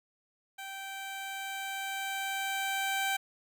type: tone with level ramp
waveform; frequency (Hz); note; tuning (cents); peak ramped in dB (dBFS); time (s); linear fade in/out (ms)
15% pulse; 779; G5; -11; -34 to -22; 0.58-3.17; 10
effects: none